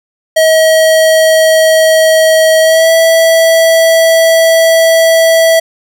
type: tone with pitch glide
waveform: square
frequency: 638 to 654.8 Hz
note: D#5 to E5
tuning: +43 to -12 cents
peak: -5 dBFS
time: 0.36-5.6 s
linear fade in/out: 10 ms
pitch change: +45 cents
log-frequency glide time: 2.61-2.91 s
effects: none